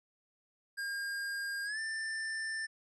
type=tone with pitch glide; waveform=square; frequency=1613 to 1779.4 Hz; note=G6 to A6; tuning=+49 to +19 cents; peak=-36 dBFS; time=0.77-2.67 s; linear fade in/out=20 ms; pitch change=+170 cents; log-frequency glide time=1.64-1.79 s; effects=resampled to 24000 Hz